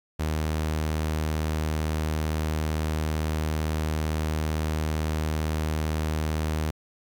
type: tone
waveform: sawtooth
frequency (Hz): 77.78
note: D#2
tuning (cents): 0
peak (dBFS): -21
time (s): 0.19-6.71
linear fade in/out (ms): 10
effects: 10-bit